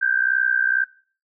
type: tone with amplitude modulation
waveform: sine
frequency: 1568 Hz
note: G6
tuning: in tune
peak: -13 dBFS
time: 0.01-0.85 s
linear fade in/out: 20 ms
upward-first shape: sine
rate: 62.1 Hz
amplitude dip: 85%
effects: noise-tail reverb RT60 0.4 s tail -18 dB re dry